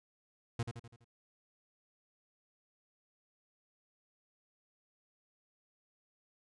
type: tone with echo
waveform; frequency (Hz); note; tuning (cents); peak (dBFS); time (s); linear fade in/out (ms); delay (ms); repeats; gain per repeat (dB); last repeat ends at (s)
40% pulse; 117; A#2; +7; -31; 0.59-0.63; 5; 83; 5; -6; 1.045
effects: resampled to 22050 Hz